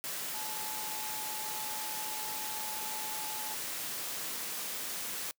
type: tone in noise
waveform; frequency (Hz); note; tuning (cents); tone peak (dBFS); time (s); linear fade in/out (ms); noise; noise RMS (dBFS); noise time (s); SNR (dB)
sine; 862; A5; -36; -43; 0.34-3.54; 0; white; -38; 0.04-5.31; -8
effects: noise-tail reverb RT60 0.1 s tail -26 dB re dry + high-pass 150 Hz 12 dB/octave